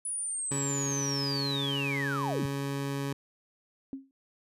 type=linear sweep; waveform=sine; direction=down; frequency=9956 to 74.3 Hz; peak=-31 dBFS; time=0.05-2.46 s; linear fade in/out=5 ms
type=tone; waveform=20% pulse; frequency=139.3 Hz; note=C#3; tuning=9 cents sharp; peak=-26 dBFS; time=0.51-3.13 s; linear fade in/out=5 ms
type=tone with exponential decay; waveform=sine; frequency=269.8 Hz; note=C#4; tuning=47 cents flat; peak=-31 dBFS; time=3.93-4.11 s; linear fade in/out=1 ms; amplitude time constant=39 ms
effects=resampled to 32000 Hz